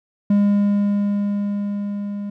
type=tone with level ramp; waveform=triangle; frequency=203.3 Hz; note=G#3; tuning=37 cents flat; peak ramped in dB=-10 to -23 dBFS; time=0.3-2.3 s; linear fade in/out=5 ms; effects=none